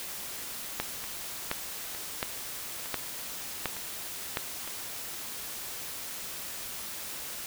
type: two click trains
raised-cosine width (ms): 0.3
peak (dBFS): -12 / -23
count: 6 / 5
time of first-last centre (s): 0.8-4.371 / 1.04-4.676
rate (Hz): 1.4 / 1.1
effects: white hiss -39 dBFS RMS until 7.46 s